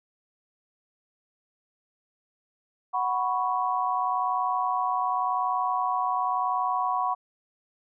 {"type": "chord", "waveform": "sine", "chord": "F# suspended fourth", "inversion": "none", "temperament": "equal", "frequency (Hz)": [740, 987.8, 1108.7], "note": ["F#5", "B5", "C#6"], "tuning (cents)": [0, 0, 0], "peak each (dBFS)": -28, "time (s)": [2.93, 7.15], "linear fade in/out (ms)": 20, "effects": []}